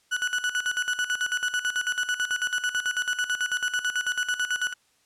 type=tone with tremolo; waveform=35% pulse; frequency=1478 Hz; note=F#6; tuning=2 cents flat; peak=-21 dBFS; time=0.11-4.74 s; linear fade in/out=20 ms; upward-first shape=square; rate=9.1 Hz; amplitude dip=75%; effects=white hiss -65 dBFS RMS until 5.05 s + low-pass 9000 Hz 12 dB/octave